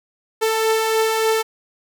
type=beating tone pair; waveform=sawtooth; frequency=440 / 443.4 Hz; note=A4 / A4; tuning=0 / +13 cents; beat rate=3.4 Hz; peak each=-22 / -13 dBFS; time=0.41-1.43 s; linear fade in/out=20 ms; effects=none